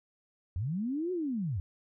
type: linear two-way sweep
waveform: sine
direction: up then down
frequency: 79 to 373.9 to 79 Hz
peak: -30 dBFS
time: 0.56-1.6 s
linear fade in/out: 0 ms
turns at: 1.12 s
effects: none